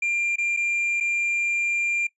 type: tone with dropouts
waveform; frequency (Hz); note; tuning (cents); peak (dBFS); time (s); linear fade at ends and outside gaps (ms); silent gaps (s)
triangle; 2388; D7; +28; -20; 0.02-2.07; 5; 0.359-0.382 / 0.566-0.571 / 1.002-1.007
effects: noise-tail reverb RT60 0.1 s tail -19 dB re dry + resampled to 24000 Hz